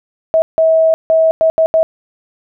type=tone bursts at uneven times; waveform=sine; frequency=645 Hz; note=E5; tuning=38 cents flat; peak=-7 dBFS; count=6; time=0.34-0.42 / 0.58-0.94 / 1.1-1.31 / 1.41-1.5 / 1.58-1.66 / 1.74-1.83 s; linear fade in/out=0 ms; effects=none